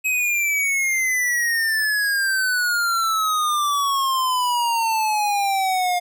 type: exponential sweep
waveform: square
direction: down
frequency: 2555 to 707 Hz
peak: -19 dBFS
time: 0.04-6 s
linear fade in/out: 20 ms
effects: none